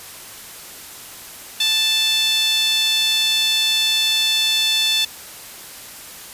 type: tone with high-pass filter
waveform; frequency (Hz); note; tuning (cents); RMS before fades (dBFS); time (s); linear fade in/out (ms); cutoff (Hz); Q
sawtooth; 880; A5; 0; -18; 1.6-5.05; 5; 3400; 4.3
effects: white hiss -37 dBFS RMS until 6.33 s + resampled to 32000 Hz